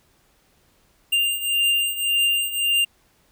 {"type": "beating tone pair", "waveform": "square", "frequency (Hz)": [2794, 2795.8], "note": ["F7", "F7"], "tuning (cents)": [0, 1], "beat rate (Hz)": 1.8, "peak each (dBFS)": [-25, -21], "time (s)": [1.12, 2.85], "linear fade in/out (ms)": 10, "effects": ["pink hiss -61 dBFS RMS until 3.31 s"]}